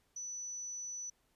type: tone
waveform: sine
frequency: 5960 Hz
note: F#8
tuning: 12 cents sharp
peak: -40 dBFS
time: 0.16-1.1 s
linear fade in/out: 5 ms
effects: pink hiss -75 dBFS RMS until 1.35 s + resampled to 32000 Hz